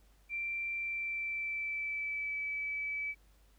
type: tone with pitch glide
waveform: sine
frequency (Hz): 2355 to 2300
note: D7 to D7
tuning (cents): +4 to -37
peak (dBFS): -34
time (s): 0.29-3.15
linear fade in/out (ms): 50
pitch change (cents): -41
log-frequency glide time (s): 0.76-2.37
effects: added 50 Hz sine -62 dBFS peak until 3.58 s + pink hiss -70 dBFS RMS until 3.58 s